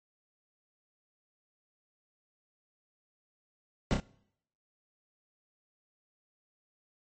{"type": "noise with echo", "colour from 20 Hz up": "brown", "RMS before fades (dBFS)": -26, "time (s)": [3.91, 3.94], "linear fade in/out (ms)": 0, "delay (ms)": 30, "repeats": 2, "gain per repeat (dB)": -5, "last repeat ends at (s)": 4, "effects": ["noise-tail reverb RT60 0.7 s tail -23 dB re dry", "MP3 32 kbps"]}